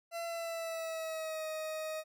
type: tone with pitch glide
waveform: 40% pulse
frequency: 676 to 627.1 Hz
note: E5 to D#5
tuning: +43 to +13 cents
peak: -36 dBFS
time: 0.11-2.04 s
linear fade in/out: 50 ms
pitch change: -130 cents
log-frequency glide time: 0.25-1.47 s
effects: none